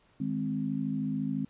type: chord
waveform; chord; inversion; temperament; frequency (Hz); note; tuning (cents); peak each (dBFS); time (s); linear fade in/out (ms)
sine; Ab major; second; equal; 155.56 / 207.7 / 261.6; Eb3 / Ab3 / C4; 0 / 0 / 0; -35 / -33 / -32; 0.2-1.45; 5
effects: pink hiss -65 dBFS RMS until 1.49 s + resampled to 8000 Hz